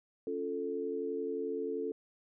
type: chord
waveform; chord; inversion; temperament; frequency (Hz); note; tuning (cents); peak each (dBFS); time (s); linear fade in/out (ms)
sine; Db augmented; none; equal; 277.2 / 349.2 / 440; Db4 / F4 / A4; 0 / 0 / 0; -40 / -40 / -35; 0.27-1.92; 2
effects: none